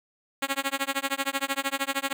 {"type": "tone with tremolo", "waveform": "5% pulse", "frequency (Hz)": 274.1, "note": "C#4", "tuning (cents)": -19, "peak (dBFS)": -12, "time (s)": [0.42, 2.13], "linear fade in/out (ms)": 5, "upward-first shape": "sine", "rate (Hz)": 13, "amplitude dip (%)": 100, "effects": []}